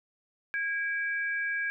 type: tone pair together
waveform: sine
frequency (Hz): 1637.2 / 2314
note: G#6 / D7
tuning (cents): -25 / -26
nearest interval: tritone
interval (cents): 599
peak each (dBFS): -29 / -35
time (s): 0.54-1.7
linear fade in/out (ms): 0
effects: none